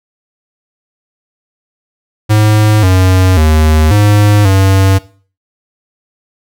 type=tone with pitch steps; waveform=square; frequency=106.9 / 93 / 77.9 / 103.8 / 96.3 Hz; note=A2 / F#2 / D#2 / G#2 / G2; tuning=-49 / +9 / +3 / 0 / -30 cents; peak=-6 dBFS; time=2.29-4.99 s; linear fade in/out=20 ms; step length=540 ms; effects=noise-tail reverb RT60 0.4 s tail -18 dB re dry